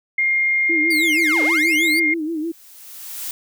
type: tone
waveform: sine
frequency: 2122 Hz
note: C7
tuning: 24 cents sharp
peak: -15 dBFS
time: 0.18-2.14 s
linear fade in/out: 5 ms
type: tone with vibrato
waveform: sine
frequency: 319.2 Hz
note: D#4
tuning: 44 cents sharp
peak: -21 dBFS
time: 0.69-2.52 s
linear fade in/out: 10 ms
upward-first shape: sine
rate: 6.3 Hz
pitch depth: 96 cents each way
type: linear two-way sweep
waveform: sawtooth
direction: down then up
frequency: 4794 to 392 to 4794 Hz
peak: -21 dBFS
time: 0.9-2 s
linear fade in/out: 10 ms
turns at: 1.43 s
type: noise with exponential growth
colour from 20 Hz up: blue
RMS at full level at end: -27 dBFS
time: 1.88-3.31 s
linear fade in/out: 2 ms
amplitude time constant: 310 ms
effects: none